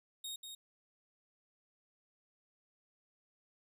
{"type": "tone with echo", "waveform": "sawtooth", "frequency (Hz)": 3729, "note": "A#7", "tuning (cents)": 0, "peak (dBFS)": -38, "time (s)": [0.24, 0.36], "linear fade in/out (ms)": 5, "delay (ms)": 190, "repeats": 1, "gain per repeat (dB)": -5, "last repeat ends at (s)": 0.55, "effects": []}